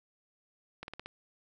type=slowing click train; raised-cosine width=0.3 ms; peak=-25 dBFS; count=5; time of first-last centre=0.83-1.06 s; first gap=51 ms; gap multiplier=1.08; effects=none